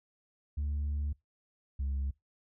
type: tone pair in turn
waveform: sine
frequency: 72.9 / 68.41 Hz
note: D2 / C#2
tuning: -12 / -22 cents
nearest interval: minor second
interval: 110 cents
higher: first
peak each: -28 dBFS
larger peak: neither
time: 0.57-1.13 / 1.79-2.11 s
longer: first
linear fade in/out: 10 ms
effects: noise-tail reverb RT60 0.2 s tail -25 dB re dry + tanh soft clip ceiling -29 dBFS